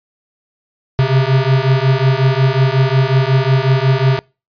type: beating tone pair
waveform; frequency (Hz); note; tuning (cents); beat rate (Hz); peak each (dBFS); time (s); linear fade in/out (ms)
square; 130 / 135.5; C3 / C#3; -11 / -39; 5.5; -14; 0.99-4.19; 0
effects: noise-tail reverb RT60 0.3 s tail -26 dB re dry + resampled to 11025 Hz